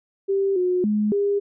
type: tone with pitch steps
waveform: sine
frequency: 392 / 362.3 / 210.6 / 403.9 Hz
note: G4 / F#4 / G#3 / G#4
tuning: 0 / -36 / +24 / -48 cents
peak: -18 dBFS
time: 0.28-1.4 s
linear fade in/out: 20 ms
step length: 280 ms
effects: none